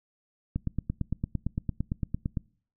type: click train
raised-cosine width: 5 ms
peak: -16 dBFS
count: 17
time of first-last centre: 0.56-2.372 s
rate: 8.83 Hz
effects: noise-tail reverb RT60 0.5 s tail -25 dB re dry